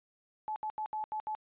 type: tone bursts at uneven times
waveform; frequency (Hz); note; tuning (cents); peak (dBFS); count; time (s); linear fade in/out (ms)
sine; 860; A5; -40; -33; 6; 0.48-0.56 / 0.63-0.7 / 0.78-0.86 / 0.93-1.04 / 1.12-1.2 / 1.27-1.35; 0
effects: resampled to 8000 Hz